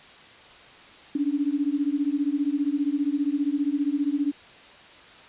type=beating tone pair; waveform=sine; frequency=280 / 295 Hz; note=C#4 / D4; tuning=+18 / +8 cents; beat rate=15 Hz; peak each=-25 dBFS; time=1.15-4.32 s; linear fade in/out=5 ms; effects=white hiss -48 dBFS RMS until 5.28 s + resampled to 8000 Hz